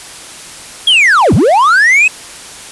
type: linear two-way sweep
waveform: triangle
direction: down then up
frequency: 3347 to 75.8 to 2610 Hz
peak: -3 dBFS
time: 0.87-2.08 s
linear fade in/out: 5 ms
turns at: 1.34 s
effects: white hiss -30 dBFS RMS until 2.71 s + resampled to 24000 Hz